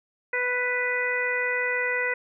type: harmonic tone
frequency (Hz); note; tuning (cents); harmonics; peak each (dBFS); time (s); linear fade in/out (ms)
494.9; B4; +4; 1 / 2 / 3 / 4 / 5; -30 / -36 / -30 / -26 / -34; 0.33-2.14; 5
effects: none